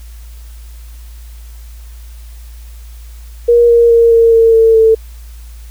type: tone with pitch steps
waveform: sine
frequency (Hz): 474.1 / 469.2 / 464.3 / 459.5 / 454.8 / 450.1 / 445.4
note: A#4 / A#4 / A#4 / A#4 / A#4 / A4 / A4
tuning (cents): +29 / +11 / -7 / -25 / -43 / +39 / +21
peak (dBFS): -4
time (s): 3.48-4.95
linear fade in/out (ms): 10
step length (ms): 210
effects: added 57 Hz sine -29 dBFS peak until 5.7 s + white hiss -45 dBFS RMS until 5.7 s